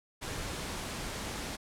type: noise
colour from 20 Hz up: pink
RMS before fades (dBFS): -38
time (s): 0.21-1.57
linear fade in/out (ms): 20
effects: low-pass 10000 Hz 12 dB/octave